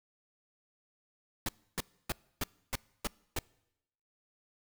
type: noise bursts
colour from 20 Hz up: pink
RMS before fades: -33 dBFS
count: 7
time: 1.46-3.389 s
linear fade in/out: 2 ms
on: 27 ms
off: 290 ms
effects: noise-tail reverb RT60 0.9 s tail -25 dB re dry